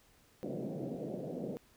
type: band-pass noise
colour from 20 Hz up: pink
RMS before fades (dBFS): -40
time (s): 0.43-1.57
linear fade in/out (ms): 0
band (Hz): 140 to 640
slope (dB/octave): 48
effects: pink hiss -66 dBFS RMS until 1.76 s